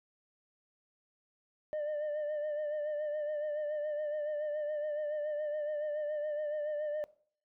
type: tone with vibrato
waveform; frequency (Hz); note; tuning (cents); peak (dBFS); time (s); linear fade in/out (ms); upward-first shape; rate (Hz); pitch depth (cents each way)
sine; 600; D5; +37; -30; 1.73-7.04; 0; sine; 7.1; 42
effects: noise-tail reverb RT60 0.5 s tail -21 dB re dry + tanh soft clip ceiling -32 dBFS